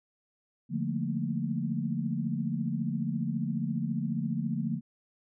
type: chord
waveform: sine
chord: Bb major seventh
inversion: first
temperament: just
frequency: 145.68 / 174.81 / 218.5 / 233.1 Hz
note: D3 / F3 / A3 / Bb3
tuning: -14 / +2 / -12 / 0 cents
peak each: -34 dBFS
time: 0.69-4.81 s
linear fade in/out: 50 ms
effects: none